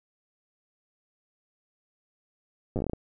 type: slowing click train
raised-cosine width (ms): 2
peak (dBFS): -17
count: 10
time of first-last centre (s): 2.76-2.934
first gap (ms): 8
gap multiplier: 1.21
effects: none